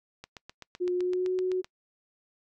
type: click train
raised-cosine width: 0.2 ms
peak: -25 dBFS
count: 12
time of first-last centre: 0.24-1.645 s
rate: 7.83 Hz
type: tone with pitch glide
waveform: sine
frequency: 358.8 to 369.1 Hz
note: F4 to F#4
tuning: +47 to -4 cents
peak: -25 dBFS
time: 0.8-1.62 s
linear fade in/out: 20 ms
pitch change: +49 cents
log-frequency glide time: 0.95-1.33 s
effects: noise-tail reverb RT60 0.1 s tail -24 dB re dry